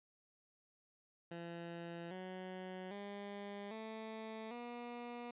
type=tone with pitch steps; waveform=15% pulse; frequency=170 / 185.39 / 202.2 / 220.5 / 240.4 Hz; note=F3 / F#3 / G#3 / A3 / B3; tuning=-46 / +4 / -46 / +4 / -46 cents; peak=-39 dBFS; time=1.31-5.31 s; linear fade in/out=5 ms; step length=800 ms; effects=resampled to 8000 Hz